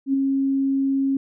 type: tone with ADSR envelope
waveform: sine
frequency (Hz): 271.7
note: C#4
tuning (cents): -35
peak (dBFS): -15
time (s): 0.06-1.17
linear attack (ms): 77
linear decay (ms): 6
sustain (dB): -3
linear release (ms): 3
effects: none